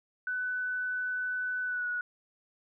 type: tone with pitch glide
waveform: sine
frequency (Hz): 1498 to 1463.8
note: F#6 to F#6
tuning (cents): +21 to -19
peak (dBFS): -30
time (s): 0.27-2.01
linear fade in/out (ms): 2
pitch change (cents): -40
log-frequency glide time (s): 1.65-1.87
effects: none